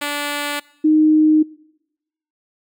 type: tone pair in turn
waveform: 5% pulse / sine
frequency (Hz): 290.4 / 309.3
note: D4 / D#4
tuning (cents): -19 / -10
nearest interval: minor second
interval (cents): 109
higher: second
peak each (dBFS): -10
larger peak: neither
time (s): 0.01-0.6 / 0.84-1.43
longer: neither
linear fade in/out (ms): 10
effects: noise-tail reverb RT60 0.9 s tail -23 dB re dry